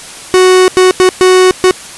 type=tone bursts at uneven times; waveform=45% pulse; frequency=370 Hz; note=F#4; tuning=in tune; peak=-3 dBFS; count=5; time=0.34-0.68 / 0.77-0.91 / 1-1.09 / 1.21-1.51 / 1.64-1.71 s; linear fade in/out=0 ms; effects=white hiss -28 dBFS RMS until 1.97 s + resampled to 24000 Hz